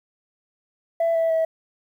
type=tone with pitch steps; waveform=sine; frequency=666 / 656.8 / 647.8 Hz; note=E5 / E5 / E5; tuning=+18 / -6 / -30 cents; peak=-16 dBFS; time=1-1.45 s; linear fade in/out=5 ms; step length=150 ms; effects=tanh soft clip ceiling -16 dBFS + 9-bit